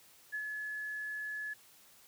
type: tone with ADSR envelope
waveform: sine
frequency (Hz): 1708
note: G#6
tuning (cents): +48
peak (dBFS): -34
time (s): 0.32-1.54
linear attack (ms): 25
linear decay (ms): 72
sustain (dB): -3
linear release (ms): 12
effects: white hiss -61 dBFS RMS until 2.07 s + high-pass 60 Hz 12 dB/octave